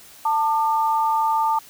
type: tone pair together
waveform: sine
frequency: 891.1 / 1200 Hz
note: A5 / D6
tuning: +22 / +37 cents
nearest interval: perfect fourth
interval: 515 cents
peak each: -18 / -24 dBFS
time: 0.25-1.59 s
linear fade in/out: 5 ms
effects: white hiss -46 dBFS RMS until 1.69 s